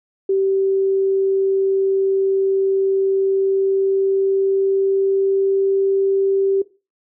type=tone with pitch glide; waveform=sine; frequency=387.4 to 390.1 Hz; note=G4 to G4; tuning=-20 to -8 cents; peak=-14 dBFS; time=0.29-6.62 s; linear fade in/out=5 ms; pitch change=+12 cents; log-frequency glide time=3.12-5.77 s; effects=noise-tail reverb RT60 0.3 s tail -18 dB re dry